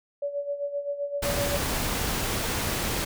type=tone with tremolo; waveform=sine; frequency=571 Hz; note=D5; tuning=49 cents flat; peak=-25 dBFS; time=0.22-1.57 s; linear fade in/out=5 ms; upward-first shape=sine; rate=7.7 Hz; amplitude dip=70%
type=noise; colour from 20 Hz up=pink; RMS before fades=-28 dBFS; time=1.22-3.05 s; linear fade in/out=10 ms
effects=none